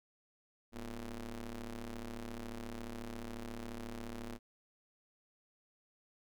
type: ring-modulated tone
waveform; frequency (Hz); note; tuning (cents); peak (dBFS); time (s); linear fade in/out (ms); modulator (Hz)
sawtooth; 111.9; A2; +30; -35; 0.72-4.39; 50; 129
effects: none